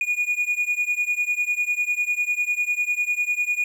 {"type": "beating tone pair", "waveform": "triangle", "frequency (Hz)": [2446, 2456], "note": ["D#7", "D#7"], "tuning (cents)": [-30, -23], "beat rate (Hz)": 10, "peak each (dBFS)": [-22, -23], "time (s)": [0.01, 3.64], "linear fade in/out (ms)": 2, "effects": []}